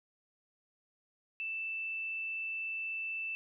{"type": "tone with frequency modulation", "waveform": "sine", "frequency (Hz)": 2652, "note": "E7", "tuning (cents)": 10, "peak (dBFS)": -35, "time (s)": [1.4, 3.35], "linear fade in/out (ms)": 0, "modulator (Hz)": 75.2, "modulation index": 0.21, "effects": []}